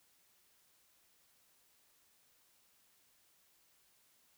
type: silence
effects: white hiss -71 dBFS RMS until 4.37 s